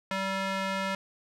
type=tone with band-pass filter; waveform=square; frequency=193 Hz; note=G3; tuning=27 cents flat; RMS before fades=-31 dBFS; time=0.11-0.95 s; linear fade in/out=2 ms; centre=1700 Hz; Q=0.69; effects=none